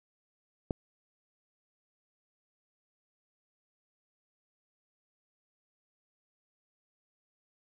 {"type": "click", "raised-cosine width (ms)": 2, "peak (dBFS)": -17, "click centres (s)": 0.708, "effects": []}